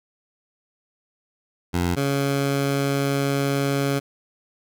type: tone pair in turn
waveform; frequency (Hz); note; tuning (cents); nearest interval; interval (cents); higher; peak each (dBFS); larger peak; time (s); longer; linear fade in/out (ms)
15% pulse; 87.8 / 139.37; F2 / C#3; +10 / +10; minor sixth; 800; second; -14; neither; 1.73-1.96 / 1.96-4; second; 20
effects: none